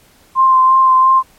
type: tone with vibrato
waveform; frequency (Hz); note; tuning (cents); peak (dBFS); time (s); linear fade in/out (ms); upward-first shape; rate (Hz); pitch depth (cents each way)
sine; 1046.5; C6; 0; -6; 0.35-1.23; 50; sine; 2.9; 15
effects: pink hiss -49 dBFS RMS until 1.38 s + MP3 64 kbps